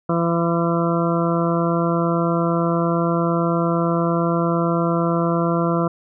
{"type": "harmonic tone", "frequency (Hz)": 168.8, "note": "E3", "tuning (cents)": 41, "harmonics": [1, 2, 3, 4, 6, 7, 8], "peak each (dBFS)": [-20, -23, -25, -26, -28, -28, -29], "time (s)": [0.09, 5.88], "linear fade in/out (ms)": 5, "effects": []}